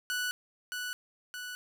sawtooth tone with echo, 1480 Hz, F#6, in tune, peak -27 dBFS, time 0.1-0.31 s, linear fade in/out 0 ms, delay 620 ms, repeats 2, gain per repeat -4 dB, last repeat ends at 1.55 s, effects none

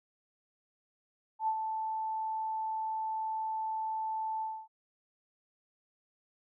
sine tone with ADSR envelope, 879 Hz, A5, 2 cents flat, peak -26 dBFS, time 1.39-4.68 s, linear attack 86 ms, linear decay 66 ms, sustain -6 dB, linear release 260 ms, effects none

